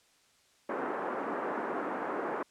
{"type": "band-pass noise", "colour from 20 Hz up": "pink", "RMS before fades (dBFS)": -35, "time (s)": [0.69, 2.43], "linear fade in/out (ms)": 5, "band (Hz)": [270, 1500], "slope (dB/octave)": 24, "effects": ["white hiss -66 dBFS RMS until 2.5 s", "low-pass 8000 Hz 12 dB/octave"]}